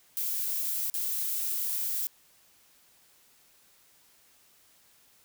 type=noise with dropouts; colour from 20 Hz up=violet; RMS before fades=-31 dBFS; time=0.17-2.07 s; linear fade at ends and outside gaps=0 ms; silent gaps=0.9-0.94 s; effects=white hiss -62 dBFS RMS until 5.24 s